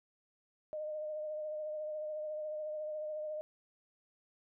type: tone with vibrato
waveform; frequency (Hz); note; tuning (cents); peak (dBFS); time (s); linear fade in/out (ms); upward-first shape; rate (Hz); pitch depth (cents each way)
sine; 612; D#5; -29; -37; 0.73-3.41; 0; triangle; 14; 29
effects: none